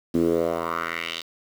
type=tone with band-pass filter sweep; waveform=10% pulse; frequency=83.6 Hz; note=E2; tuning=25 cents sharp; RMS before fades=-25 dBFS; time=0.14-1.22 s; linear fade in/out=10 ms; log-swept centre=270 to 3800 Hz; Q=2.8; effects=7-bit